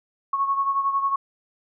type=beating tone pair; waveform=sine; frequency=1100 / 1111 Hz; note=C#6 / C#6; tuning=-14 / +4 cents; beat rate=11 Hz; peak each=-21 / -28 dBFS; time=0.33-1.16 s; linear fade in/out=5 ms; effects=none